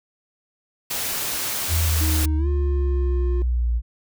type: noise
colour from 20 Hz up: white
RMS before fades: -26 dBFS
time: 0.9-2.26 s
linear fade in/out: 10 ms
type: exponential sweep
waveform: sine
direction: down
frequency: 83.8 to 57.4 Hz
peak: -18 dBFS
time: 1.68-3.82 s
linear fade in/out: 50 ms
type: tone with pitch glide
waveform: triangle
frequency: 312 to 354.3 Hz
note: D#4 to F4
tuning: +5 to +25 cents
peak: -26 dBFS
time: 2.01-3.42 s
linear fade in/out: 0 ms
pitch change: +220 cents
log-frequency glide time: 2.37-2.48 s
effects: none